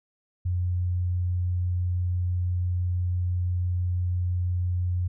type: tone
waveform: sine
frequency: 89.4 Hz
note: F2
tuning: 41 cents sharp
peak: -23 dBFS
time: 0.45-5.08 s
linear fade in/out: 10 ms
effects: none